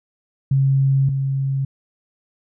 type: tone pair in turn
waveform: sine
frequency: 135.9 / 135.9 Hz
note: C#3 / C#3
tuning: -34 / -34 cents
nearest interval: unison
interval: 0 cents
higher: neither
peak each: -13 / -18 dBFS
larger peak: first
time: 0.51-1.09 / 1.09-1.65 s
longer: first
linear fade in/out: 5 ms
effects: none